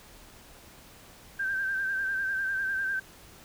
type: tone with vibrato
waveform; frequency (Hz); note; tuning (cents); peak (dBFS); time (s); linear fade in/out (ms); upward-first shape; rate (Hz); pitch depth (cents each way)
sine; 1568; G6; 0; -27; 1.39-3; 10; sine; 10; 39
effects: pink hiss -52 dBFS RMS until 3.44 s